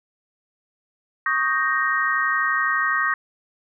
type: chord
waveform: sine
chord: Eb dominant seventh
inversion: third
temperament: equal with one note detuned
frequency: 1112.6 / 1244.5 / 1568 / 1864.7 Hz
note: Db6 / Eb6 / G6 / Bb6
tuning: +6 / 0 / 0 / 0 cents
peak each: -26 / -25 / -25 / -22 dBFS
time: 1.26-3.14 s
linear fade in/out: 2 ms
effects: none